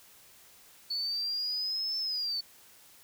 sine linear two-way sweep, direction up then down, 4435 to 5300 to 4450 Hz, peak -29 dBFS, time 0.9-2.41 s, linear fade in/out 10 ms, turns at 1.98 s, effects tanh soft clip ceiling -26 dBFS + white hiss -57 dBFS RMS until 3.03 s

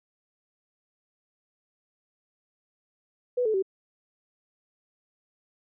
sine tone with pitch steps, 493.9 / 435 / 383.1 Hz, B4 / A4 / G4, 0 / -20 / -40 cents, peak -22 dBFS, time 3.37-3.625 s, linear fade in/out 10 ms, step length 85 ms, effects none

